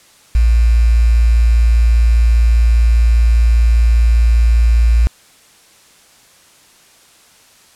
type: tone with quantisation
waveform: sine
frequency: 57.5 Hz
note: A#1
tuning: 23 cents flat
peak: -7 dBFS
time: 0.35-5.07 s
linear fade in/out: 0 ms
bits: 5
effects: white hiss -47 dBFS RMS until 7.75 s + low-pass 10000 Hz 12 dB/octave